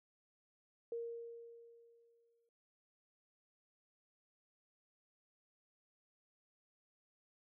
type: tone with exponential decay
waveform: sine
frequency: 466.2 Hz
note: A#4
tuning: in tune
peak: -38 dBFS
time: 0.92-2.49 s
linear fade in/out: 2 ms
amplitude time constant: 340 ms
effects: none